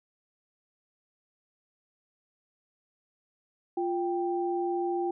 sine tone pair together, 349.7 / 785.8 Hz, F4 / G5, +2 / +4 cents, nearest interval octave + major second, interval 1402 cents, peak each -28 / -32 dBFS, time 3.77-5.11 s, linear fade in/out 5 ms, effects none

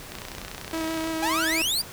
click train, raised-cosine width 0.2 ms, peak -18 dBFS, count 30, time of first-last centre 0.12-1.074 s, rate 30.4 Hz
sawtooth tone with vibrato, 322.4 Hz, E4, 38 cents flat, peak -23 dBFS, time 0.73-1.62 s, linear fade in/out 2 ms, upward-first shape square, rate 6.3 Hz, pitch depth 11 cents each way
sawtooth exponential sweep, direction up, 784 to 4951 Hz, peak -20 dBFS, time 1.22-1.82 s, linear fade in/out 10 ms
effects pink hiss -41 dBFS RMS until 1.92 s

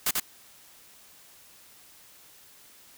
white noise with echo, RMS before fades -25 dBFS, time 0.06-0.11 s, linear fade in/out 5 ms, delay 90 ms, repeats 1, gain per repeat -2 dB, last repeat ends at 0.2 s, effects white hiss -54 dBFS RMS until 2.97 s

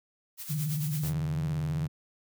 blue noise with tremolo, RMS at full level -37 dBFS, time 0.37-1.14 s, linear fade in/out 50 ms, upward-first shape sine, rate 9 Hz, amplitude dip 60%
sine tone with vibrato, 150.8 Hz, D3, 46 cents sharp, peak -28 dBFS, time 0.49-1.88 s, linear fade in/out 20 ms, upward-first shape sine, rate 18 Hz, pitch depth 110 cents each way
sawtooth tone with pitch glide, 82.7 to 83.61 Hz, E2 to E2, +6 to +25 cents, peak -33 dBFS, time 1.03-1.87 s, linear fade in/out 5 ms, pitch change +19 cents, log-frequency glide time 1.44-1.62 s
effects none

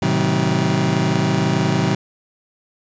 30% pulse chord, A diminished seventh, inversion none, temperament just, 110 / 132 / 158.4 / 190.08 Hz, A2 / C3 / Eb3 / Gb3, 0 / +16 / +31 / +47 cents, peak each -22 / -19 / -18 / -18 dBFS, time 0.02-1.95 s, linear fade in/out 5 ms, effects resampled to 16000 Hz

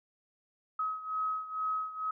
sine beating tone pair, 1273 / 1275.2 Hz, D#6 / D#6, +39 / +42 cents, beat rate 2.2 Hz, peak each -33 / -37 dBFS, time 0.79-2.11 s, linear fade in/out 5 ms, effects none

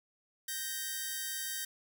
5% pulse tone pair together, 1568 / 1864.7 Hz, G6 / A#6, 0 / 0 cents, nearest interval minor third, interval 300 cents, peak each -28 dBFS, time 0.48-1.65 s, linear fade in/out 5 ms, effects none

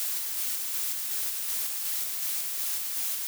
blue noise with tremolo, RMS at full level -30 dBFS, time 0-3.27 s, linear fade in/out 0 ms, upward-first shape square, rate 2.7 Hz, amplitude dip 25%, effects none

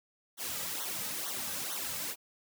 white noise with flanger, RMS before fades -37 dBFS, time 0.37-2.16 s, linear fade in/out 50 ms, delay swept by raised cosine 0.4 to 2.9 ms, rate 2.2 Hz, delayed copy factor -0.8, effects none

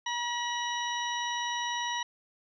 harmonic tone with a mistuned harmonic, 958 Hz, A#5, 47 cents sharp, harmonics 1 / 2 / 3 / 4 / 6, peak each -33 / -36 / -38 / -39 / -41 dBFS, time 0.06-2.03 s, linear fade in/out 5 ms, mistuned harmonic 3, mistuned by +44 cents, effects none

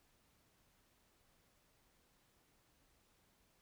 silence, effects pink hiss -74 dBFS RMS until 3.61 s

